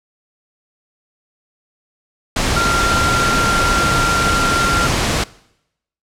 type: tone in noise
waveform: sine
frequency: 1381 Hz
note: F6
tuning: 20 cents flat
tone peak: -15 dBFS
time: 2.56-4.87 s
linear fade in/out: 5 ms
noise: pink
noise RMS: -17 dBFS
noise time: 2.36-5.24 s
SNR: -1 dB
effects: noise-tail reverb RT60 0.8 s tail -21 dB re dry + low-pass 8000 Hz 12 dB/octave